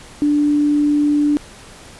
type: tone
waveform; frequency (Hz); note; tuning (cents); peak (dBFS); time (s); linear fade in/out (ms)
sine; 293.7; D4; 0; -12; 0.22-1.37; 0
effects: pink hiss -40 dBFS RMS until 1.99 s + resampled to 24000 Hz